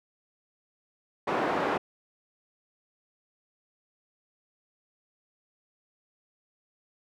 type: band-pass noise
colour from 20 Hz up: pink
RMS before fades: -28 dBFS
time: 1.27-1.78 s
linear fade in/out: 10 ms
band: 370 to 1300 Hz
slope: 12 dB/octave
effects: none